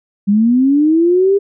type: linear sweep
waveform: sine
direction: up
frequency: 196 to 405.4 Hz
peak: -8 dBFS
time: 0.27-1.39 s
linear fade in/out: 20 ms
effects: none